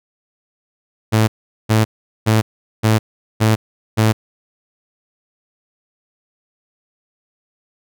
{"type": "tone bursts", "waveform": "sawtooth", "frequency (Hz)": 109.7, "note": "A2", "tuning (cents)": -5, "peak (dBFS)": -7, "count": 6, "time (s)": [1.12, 4.13], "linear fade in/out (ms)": 20, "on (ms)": 160, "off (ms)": 410, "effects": []}